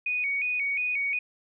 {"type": "tone with vibrato", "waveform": "sine", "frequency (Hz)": 2357, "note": "D7", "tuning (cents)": 6, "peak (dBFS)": -25, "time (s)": [0.06, 1.19], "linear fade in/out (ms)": 5, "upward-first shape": "square", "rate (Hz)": 2.8, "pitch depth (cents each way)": 88, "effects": []}